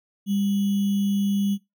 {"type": "tone with sample-and-hold", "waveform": "sine", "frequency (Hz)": 200, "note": "G3", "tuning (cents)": 35, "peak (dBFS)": -20, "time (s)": [0.26, 1.58], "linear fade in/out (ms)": 50, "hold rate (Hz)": 3150, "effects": ["noise-tail reverb RT60 0.2 s tail -20 dB re dry"]}